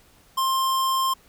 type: tone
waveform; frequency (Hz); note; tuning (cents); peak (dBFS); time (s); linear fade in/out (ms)
square; 1056; C6; +16; -21; 0.37-1.14; 10
effects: pink hiss -56 dBFS RMS until 1.28 s